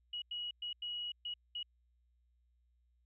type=tone bursts at uneven times; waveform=sine; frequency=2909 Hz; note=F#7; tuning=30 cents flat; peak=-38 dBFS; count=6; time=0.13-0.22 / 0.31-0.51 / 0.62-0.73 / 0.82-1.12 / 1.25-1.34 / 1.55-1.63 s; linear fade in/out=5 ms; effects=added 60 Hz sine -70 dBFS peak until 3.05 s